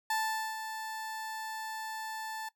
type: tone with ADSR envelope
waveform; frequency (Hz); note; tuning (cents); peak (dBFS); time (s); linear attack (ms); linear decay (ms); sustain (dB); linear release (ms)
30% pulse; 880; A5; 0; -26; 0.1-2.49; 4; 450; -9; 8
effects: noise-tail reverb RT60 0.1 s tail -17 dB re dry